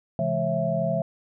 sine tone cluster, 134.8 / 166.8 / 209.7 / 542 / 663 Hz, C#3 / E3 / G#3 / C#5 / E5, -48 / +21 / +17 / -39 / +10 cents, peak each -32 / -28 / -32 / -31 / -25 dBFS, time 0.19-1.02 s, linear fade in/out 2 ms, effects none

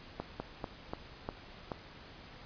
slowing click train, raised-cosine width 1 ms, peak -22 dBFS, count 6, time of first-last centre 0.2-1.718 s, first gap 200 ms, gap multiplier 1.21, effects pink hiss -52 dBFS RMS until 2.45 s + resampled to 11025 Hz

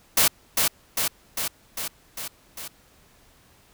white noise with echo, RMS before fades -18 dBFS, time 0.17-0.28 s, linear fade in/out 5 ms, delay 400 ms, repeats 6, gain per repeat -3 dB, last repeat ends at 2.68 s, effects pink hiss -57 dBFS RMS until 3.73 s

